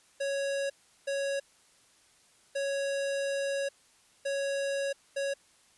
square tone bursts at uneven times, 554.4 Hz, C#5, in tune, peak -30 dBFS, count 5, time 0.2-0.7 / 1.07-1.4 / 2.55-3.69 / 4.25-4.93 / 5.16-5.34 s, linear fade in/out 10 ms, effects white hiss -63 dBFS RMS until 5.77 s + resampled to 24000 Hz

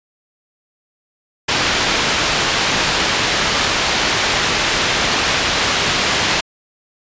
white low-pass noise, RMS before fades -17 dBFS, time 1.48-6.41 s, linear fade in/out 10 ms, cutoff 4000 Hz, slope 12 dB/octave, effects resampled to 16000 Hz

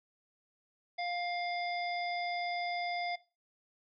harmonic tone, 703 Hz, F5, 11 cents sharp, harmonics 1 / 3 / 5 / 7, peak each -35 / -40 / -47 / -45 dBFS, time 0.98-3.16 s, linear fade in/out 10 ms, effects noise-tail reverb RT60 0.3 s tail -18 dB re dry

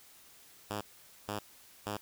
5% pulse tone bursts, 103.83 Hz, G#2, in tune, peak -24 dBFS, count 3, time 0.7-1.97 s, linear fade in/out 5 ms, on 110 ms, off 470 ms, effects white hiss -58 dBFS RMS until 2.01 s

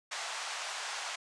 pink band-pass noise, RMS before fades -39 dBFS, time 0.11-1.16 s, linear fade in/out 10 ms, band 750 to 7900 Hz, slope 24 dB/octave, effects resampled to 24000 Hz

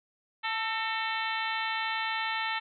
harmonic tone with a mistuned harmonic, 443.2 Hz, A4, 13 cents sharp, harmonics 2 / 3 / 4 / 5 / 6 / 7 / 8 / 9, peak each -34 / -37 / -35 / -37 / -39 / -41 / -42 / -42 dBFS, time 0.43-2.6 s, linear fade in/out 20 ms, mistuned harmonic 4, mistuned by +42 cents, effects none

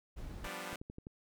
brown noise, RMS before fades -44 dBFS, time 0.16-0.48 s, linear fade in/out 20 ms
5% pulse chord, G dominant seventh, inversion third, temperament equal, 174.61 / 196 / 246.9 / 293.7 Hz, F3 / G3 / B3 / D4, 0 / 0 / 0 / 0 cents, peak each -36 dBFS, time 0.44-0.76 s, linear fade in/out 2 ms
click train, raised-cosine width 3 ms, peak -33 dBFS, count 5, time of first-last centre 0.73-1.069 s, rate 11.8 Hz
effects none

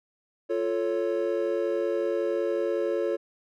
triangle chord, F augmented, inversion none, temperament equal, 349.2 / 440 / 554.4 Hz, F4 / A4 / C#5, 0 / 0 / 0 cents, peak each -27 dBFS, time 0.49-3.17 s, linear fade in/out 20 ms, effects none

